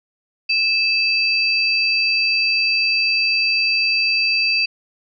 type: tone pair together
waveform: sine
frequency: 2620 / 4668 Hz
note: E7 / D8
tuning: -11 / -11 cents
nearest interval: minor seventh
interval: 1000 cents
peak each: -17 / -19 dBFS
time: 0.49-4.66 s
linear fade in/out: 10 ms
effects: none